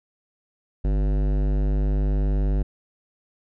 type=tone with hard clipping; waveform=sine; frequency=49.79 Hz; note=G1; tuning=28 cents sharp; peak=-21 dBFS; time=0.84-2.63 s; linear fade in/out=10 ms; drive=17 dB; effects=none